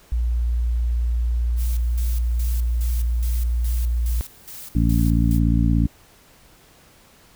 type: tone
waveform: sine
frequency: 59 Hz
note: A#1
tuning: 22 cents sharp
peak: -18 dBFS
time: 0.12-4.21 s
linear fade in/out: 0 ms
type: noise with tremolo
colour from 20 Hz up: blue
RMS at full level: -37 dBFS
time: 1.56-5.4 s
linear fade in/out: 50 ms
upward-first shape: square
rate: 2.4 Hz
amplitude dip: 80%
type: harmonic tone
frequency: 57 Hz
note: A#1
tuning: 38 cents flat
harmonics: 1 / 2 / 3 / 4 / 5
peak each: -18 / -21 / -23 / -24 / -25 dBFS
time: 4.75-5.87 s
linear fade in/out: 5 ms
effects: pink hiss -52 dBFS RMS until 7.35 s